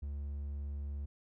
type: tone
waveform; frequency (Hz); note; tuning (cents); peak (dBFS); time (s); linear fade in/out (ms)
triangle; 71.4; D2; -48; -35; 0.02-1.06; 10
effects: none